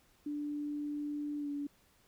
sine tone with pitch glide, 293.7 to 287.3 Hz, D4 to D4, 0 to -38 cents, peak -35 dBFS, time 0.26-1.67 s, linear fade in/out 5 ms, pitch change -38 cents, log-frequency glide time 1.38-1.49 s, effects pink hiss -68 dBFS RMS until 2.07 s

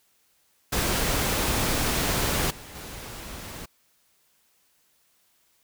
pink noise with level steps, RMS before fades -25 / -43 / -39 dBFS, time 0.72-3.66 s, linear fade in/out 10 ms, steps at 2.5 / 2.75 s, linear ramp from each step 10 ms, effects white hiss -66 dBFS RMS until 5.63 s

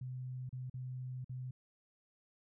sine tone with dropouts, 127.6 Hz, C3, 43 cents flat, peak -40 dBFS, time 0.01-1.51 s, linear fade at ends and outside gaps 5 ms, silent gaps 0.493-0.527 / 0.698-0.74 / 1.245-1.294 s, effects none

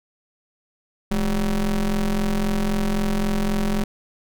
square ring-modulated tone, 94.1 Hz, F#2, 30 cents sharp, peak -17 dBFS, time 1.11-3.84 s, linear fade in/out 5 ms, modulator 116 Hz, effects none

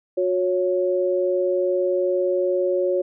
sine tone pair together, 363.1 / 554.4 Hz, F#4 / C#5, -33 / 0 cents, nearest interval perfect fifth, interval 733 cents, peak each -21 dBFS, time 0.17-3.02 s, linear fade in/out 10 ms, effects none

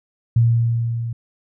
sine tone with level ramp, 116.54 Hz, A#2, in tune, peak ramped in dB -10 to -23 dBFS, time 0.36-1.13 s, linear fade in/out 5 ms, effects none

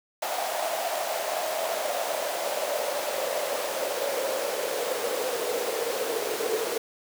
pink noise with high-pass filter sweep, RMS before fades -29 dBFS, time 0.22-6.78 s, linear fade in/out 5 ms, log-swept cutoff 700 to 440 Hz, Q 6.5, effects none

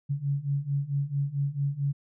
sine beating tone pair, 138.59 / 143.09 Hz, C#3 / D3, 0 / -45 cents, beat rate 4.5 Hz, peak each -30 / -28 dBFS, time 0.09-1.93 s, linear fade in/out 20 ms, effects none

